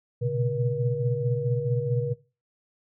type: tone cluster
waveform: sine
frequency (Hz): 120.4 / 125 / 140.2 / 479.5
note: B2 / B2 / C#3 / A#4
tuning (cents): -44 / +21 / +20 / +49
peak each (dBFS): -29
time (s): 0.21-2.14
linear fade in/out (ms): 20
effects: noise-tail reverb RT60 0.3 s tail -18 dB re dry